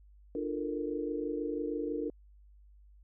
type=chord; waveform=sine; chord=Bb major seventh; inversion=first; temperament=equal with one note detuned; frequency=299.5 / 349.2 / 440 / 466.2 Hz; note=D4 / F4 / A4 / Bb4; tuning=+34 / 0 / 0 / 0 cents; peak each=-36 / -39 / -40 / -37 dBFS; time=0.35-2.1 s; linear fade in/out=2 ms; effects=added 50 Hz sine -55 dBFS peak until 3.03 s